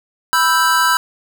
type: chord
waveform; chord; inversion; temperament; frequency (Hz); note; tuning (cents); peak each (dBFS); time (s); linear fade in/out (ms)
square; E minor; second; equal; 987.8 / 1318.5 / 1568; B5 / E6 / G6; 0 / 0 / 0; -17; 0.33-0.97; 0
effects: 8-bit